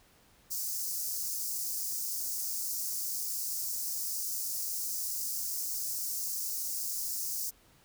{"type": "high-pass noise", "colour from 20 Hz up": "white", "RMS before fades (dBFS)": -35, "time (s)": [0.5, 7.51], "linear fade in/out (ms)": 20, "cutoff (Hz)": 4900, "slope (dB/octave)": 48, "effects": ["pink hiss -63 dBFS RMS until 7.84 s"]}